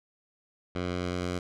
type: tone with low-pass filter sweep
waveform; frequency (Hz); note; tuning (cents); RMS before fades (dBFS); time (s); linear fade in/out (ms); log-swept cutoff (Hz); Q
10% pulse; 89.4; F2; +41; -32; 0.75-1.39; 5; 3700 to 7600; 0.84
effects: none